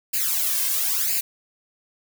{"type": "noise with flanger", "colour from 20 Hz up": "blue", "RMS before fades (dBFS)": -23, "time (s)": [0.13, 1.21], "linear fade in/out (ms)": 10, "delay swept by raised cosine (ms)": [0.42, 1.92], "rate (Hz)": 0.99, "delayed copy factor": 0.95, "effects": []}